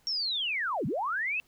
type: linear two-way sweep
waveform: sine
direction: down then up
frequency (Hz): 5588 to 116.54 to 2697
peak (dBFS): -28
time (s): 0.07-1.4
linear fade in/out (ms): 0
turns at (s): 0.86
effects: pink hiss -66 dBFS RMS until 1.47 s